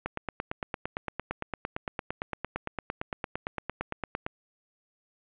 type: click train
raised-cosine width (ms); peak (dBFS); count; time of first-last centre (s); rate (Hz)
0.5; -16; 38; 0.06-4.265; 8.8
effects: resampled to 8000 Hz + 8-bit